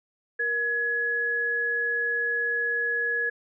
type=tone pair together; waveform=sine; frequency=470.8 / 1685.5 Hz; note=A#4 / G#6; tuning=+17 / +25 cents; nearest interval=octave + minor seventh; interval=2208 cents; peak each=-33 / -24 dBFS; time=0.39-3.3 s; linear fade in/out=10 ms; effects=none